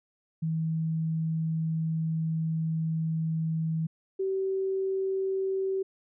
sine tone pair in turn, 160.9 / 383.8 Hz, E3 / G4, -42 / -37 cents, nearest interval octave + minor third, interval 1505 cents, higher second, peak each -26 dBFS, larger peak neither, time 0.42-3.87 / 4.19-5.83 s, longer first, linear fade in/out 10 ms, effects none

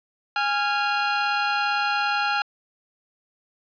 sawtooth tone pair together, 824.1 / 1386 Hz, G#5 / F6, -14 / -14 cents, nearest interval major sixth, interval 900 cents, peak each -20 dBFS, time 0.36-2.42 s, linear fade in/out 2 ms, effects resampled to 11025 Hz + 9-bit

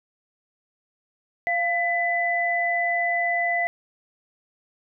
sine tone pair together, 693 / 1999 Hz, F5 / B6, -14 / +20 cents, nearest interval octave + tritone, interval 1834 cents, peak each -24 / -23 dBFS, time 1.47-3.67 s, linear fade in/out 0 ms, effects none

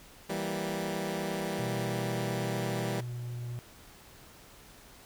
15% pulse chord, E diminished, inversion none, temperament equal, 164.81 / 196 / 233.1 Hz, E3 / G3 / Bb3, 0 / 0 / 0 cents, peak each -30 / -28 / -34 dBFS, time 0.29-3.01 s, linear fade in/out 10 ms
triangle tone with pitch glide, 123.47 to 120.72 Hz, B2 to B2, 0 to -39 cents, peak -33 dBFS, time 1.59-3.59 s, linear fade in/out 0 ms, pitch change -39 cents, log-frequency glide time 2.62-3.33 s
effects pink hiss -54 dBFS RMS until 5.05 s

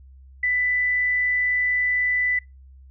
sine tone, 1989 Hz, B6, 12 cents sharp, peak -19 dBFS, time 0.43-2.39 s, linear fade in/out 5 ms, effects noise-tail reverb RT60 0.2 s tail -24 dB re dry + added 66 Hz sine -44 dBFS peak until 2.9 s

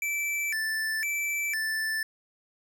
square tone with vibrato, 2023 Hz, B6, 41 cents sharp, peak -28 dBFS, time 0.02-2.03 s, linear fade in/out 2 ms, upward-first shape square, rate 0.99 Hz, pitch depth 240 cents each way, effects none

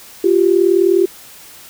sine tone pair together, 349.2 / 389 Hz, F4 / G4, 0 / -13 cents, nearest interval major second, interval 187 cents, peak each -12 dBFS, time 0.24-1.06 s, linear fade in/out 5 ms, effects white hiss -39 dBFS RMS until 1.69 s

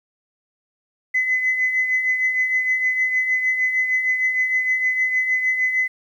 sine tone with tremolo, 2024 Hz, B6, 42 cents sharp, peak -14 dBFS, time 1.14-5.88 s, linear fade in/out 10 ms, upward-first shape triangle, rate 6.5 Hz, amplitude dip 60%, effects tanh soft clip ceiling -10 dBFS + 9-bit

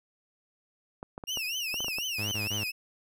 clicks, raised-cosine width 1 ms, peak -25 dBFS, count 9, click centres 1.029 / 1.179 / 1.238 / 1.373 / 1.742 / 1.805 / 1.845 / 1.883 / 1.985 s
30% pulse tone with vibrato, 2754 Hz, F7, 25 cents flat, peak -28 dBFS, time 1.27-2.72 s, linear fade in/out 20 ms, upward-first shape triangle, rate 4.1 Hz, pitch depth 210 cents each way
sawtooth tone bursts, 104.4 Hz, G#2, 10 cents sharp, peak -30 dBFS, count 3, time 2.18-2.642 s, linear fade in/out 10 ms, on 140 ms, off 21 ms
effects none

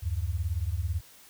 sine beating tone pair, 75 / 93 Hz, D2 / F#2, +37 / +9 cents, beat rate 18 Hz, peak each -30 / -30 dBFS, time 0.02-1.01 s, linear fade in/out 20 ms, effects white hiss -54 dBFS RMS until 1.29 s

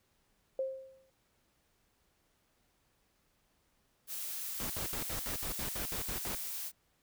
sine tone with exponential decay, 530 Hz, C5, 22 cents sharp, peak -29 dBFS, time 0.59-1.1 s, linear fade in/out 2 ms, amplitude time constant 110 ms
blue noise, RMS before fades -40 dBFS, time 4.07-6.72 s, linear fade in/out 50 ms
pink noise bursts, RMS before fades -40 dBFS, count 11, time 4.6-6.348 s, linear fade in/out 0 ms, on 98 ms, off 67 ms
effects pink hiss -74 dBFS RMS until 7.02 s

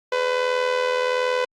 sawtooth tone with amplitude modulation, 502 Hz, B4, 28 cents sharp, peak -13 dBFS, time 0.12-1.45 s, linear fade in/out 5 ms, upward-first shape sine, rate 81.3 Hz, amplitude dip 60%, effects low-pass 4000 Hz 12 dB/octave + Opus 48 kbps

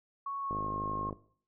sine tone with pitch glide, 1108.7 to 1077.1 Hz, C#6 to C6, 0 to +50 cents, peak -34 dBFS, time 0.26-1.1 s, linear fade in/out 5 ms, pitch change -50 cents, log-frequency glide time 0.39-0.7 s
click train, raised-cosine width 2 ms, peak -26 dBFS, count 33, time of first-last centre 0.51-1.128 s, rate 51.8 Hz
effects noise-tail reverb RT60 0.5 s tail -17 dB re dry

